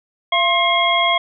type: tone cluster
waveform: sine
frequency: 684 / 1063 / 2131 / 3288 Hz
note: F5 / C6 / C7 / G#7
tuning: -36 / +27 / +31 / -18 cents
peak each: -19 dBFS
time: 0.32-1.18 s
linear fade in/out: 5 ms
effects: none